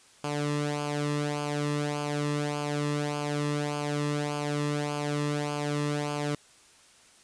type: tone with flanger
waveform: sawtooth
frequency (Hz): 146.83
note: D3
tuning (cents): 0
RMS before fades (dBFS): -30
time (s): 0.24-6.35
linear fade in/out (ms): 2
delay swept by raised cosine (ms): 0.52 to 1.34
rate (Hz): 1.7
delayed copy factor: -0.7
effects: white hiss -57 dBFS RMS until 7.23 s + resampled to 22050 Hz